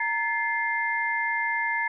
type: tone cluster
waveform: sine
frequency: 926 / 1732 / 2101 Hz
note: A#5 / A6 / C7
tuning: -12 / -28 / +7 cents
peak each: -29 / -28 / -28 dBFS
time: 0-1.88 s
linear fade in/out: 5 ms
effects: none